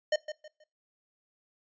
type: tone with echo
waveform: square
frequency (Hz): 611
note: D#5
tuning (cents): -32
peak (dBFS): -24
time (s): 0.12-0.16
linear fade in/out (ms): 5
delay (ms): 160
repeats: 3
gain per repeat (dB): -11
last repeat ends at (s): 0.64
effects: noise-tail reverb RT60 0.3 s tail -22 dB re dry + resampled to 16000 Hz